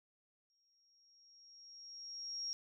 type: tone with exponential growth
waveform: sine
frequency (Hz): 5588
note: F8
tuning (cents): 0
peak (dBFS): -37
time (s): 0.5-2.53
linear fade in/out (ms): 0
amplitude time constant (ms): 440
effects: none